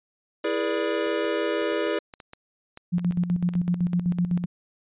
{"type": "chord", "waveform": "square", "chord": "E dominant seventh", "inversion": "none", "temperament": "equal with one note detuned", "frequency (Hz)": [329.6, 415.3, 481.8, 587.3], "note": ["E4", "G#4", "B4", "D5"], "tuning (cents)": [0, 0, -43, 0], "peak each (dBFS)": [-30, -29, -30, -30], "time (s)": [0.44, 1.99], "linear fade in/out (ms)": 5}
{"type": "clicks", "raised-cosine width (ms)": 0.3, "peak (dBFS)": -26, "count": 12, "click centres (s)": [1.068, 1.247, 1.62, 1.723, 1.87, 2.138, 2.202, 2.334, 2.774, 2.994, 3.123, 3.537]}
{"type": "tone with tremolo", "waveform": "sine", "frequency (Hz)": 176, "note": "F3", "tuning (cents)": 14, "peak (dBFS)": -19, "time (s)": [2.92, 4.46], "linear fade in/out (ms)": 20, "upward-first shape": "square", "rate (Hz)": 7.9, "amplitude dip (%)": 65}
{"effects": ["resampled to 8000 Hz"]}